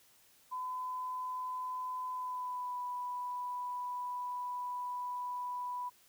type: tone with pitch glide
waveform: sine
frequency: 1011 to 987.9 Hz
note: B5 to B5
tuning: +40 to 0 cents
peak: -36 dBFS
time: 0.51-5.9 s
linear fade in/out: 20 ms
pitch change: -40 cents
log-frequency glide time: 2.1-2.8 s
effects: white hiss -65 dBFS RMS until 6.08 s